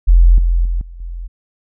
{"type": "tone with level steps", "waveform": "sine", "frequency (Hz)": 42.91, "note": "F1", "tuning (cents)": -30, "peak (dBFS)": [-4, -10, -14, -30, -23], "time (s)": [0.07, 1.28], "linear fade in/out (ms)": 20, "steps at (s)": [0.38, 0.65, 0.81, 1], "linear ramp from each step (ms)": 2, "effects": []}